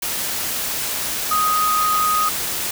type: tone in noise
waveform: sine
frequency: 1249 Hz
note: D#6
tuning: 6 cents sharp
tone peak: -16 dBFS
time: 1.31-2.29 s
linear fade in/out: 5 ms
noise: white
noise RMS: -24 dBFS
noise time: 0.02-2.71 s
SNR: +5 dB
effects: none